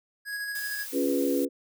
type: tone with tremolo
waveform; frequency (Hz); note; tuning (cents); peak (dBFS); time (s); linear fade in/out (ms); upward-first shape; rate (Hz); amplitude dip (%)
square; 1661.2; G#6; 0; -31; 0.25-0.87; 50; square; 13; 25
type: noise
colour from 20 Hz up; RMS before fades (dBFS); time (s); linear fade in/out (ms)
blue; -39; 0.55-1.45; 2
type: chord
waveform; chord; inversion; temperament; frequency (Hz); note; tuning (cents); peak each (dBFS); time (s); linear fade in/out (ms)
sine; C# dominant seventh; none; equal; 277.2 / 349.2 / 415.3 / 493.9; C#4 / E#4 / G#4 / B4; 0 / 0 / 0 / 0; -26 / -30 / -32 / -29; 0.92-1.49; 50
effects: none